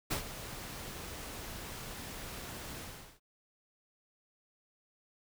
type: noise with ADSR envelope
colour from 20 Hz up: pink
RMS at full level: -32 dBFS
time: 0.1-3.2 s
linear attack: 17 ms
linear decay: 100 ms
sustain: -12 dB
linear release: 410 ms
effects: none